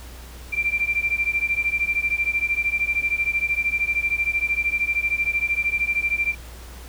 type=beating tone pair; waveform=sine; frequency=2354 / 2367 Hz; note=D7 / D7; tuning=+3 / +13 cents; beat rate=13 Hz; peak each=-23 dBFS; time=0.52-6.35 s; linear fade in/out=20 ms; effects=added 60 Hz sine -38 dBFS peak until 6.88 s + pink hiss -44 dBFS RMS until 6.88 s